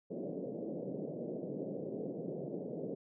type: band-pass noise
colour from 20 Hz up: white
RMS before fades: -41 dBFS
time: 0.1-2.95 s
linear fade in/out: 10 ms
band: 140 to 560 Hz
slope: 48 dB/octave
effects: none